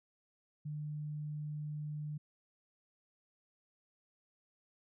sine tone, 150 Hz, D3, 37 cents sharp, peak -38 dBFS, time 0.65-2.18 s, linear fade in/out 10 ms, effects none

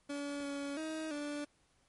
30% pulse tone with pitch steps, 285.6 / 282.2 / 315.6 / 292.3 Hz, D4 / C#4 / D#4 / D4, -48 / +31 / +25 / -8 cents, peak -35 dBFS, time 0.09-1.45 s, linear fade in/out 10 ms, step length 340 ms, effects pink hiss -72 dBFS RMS until 1.88 s + MP3 48 kbps

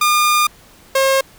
sawtooth tone pair in turn, 1210 / 537.5 Hz, D#6 / C5, -49 / +47 cents, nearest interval octave + major second, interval 1404 cents, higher first, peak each -8 dBFS, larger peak neither, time 0.01-0.47 / 0.95-1.21 s, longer first, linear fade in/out 5 ms, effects pink hiss -46 dBFS RMS until 1.38 s

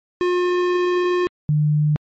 square / sine tone pair in turn, 357.6 / 150.35 Hz, F4 / D3, +41 / +41 cents, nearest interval octave + minor third, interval 1500 cents, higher first, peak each -17 / -14 dBFS, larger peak second, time 0.21-1.27 / 1.49-1.96 s, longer first, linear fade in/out 0 ms, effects low-pass 3000 Hz 12 dB/octave + MP3 32 kbps

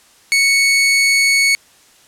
sawtooth tone, 2217 Hz, C#7, in tune, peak -7 dBFS, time 0.32-1.55 s, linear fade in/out 0 ms, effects white hiss -49 dBFS RMS until 2.07 s + low-pass 10000 Hz 12 dB/octave

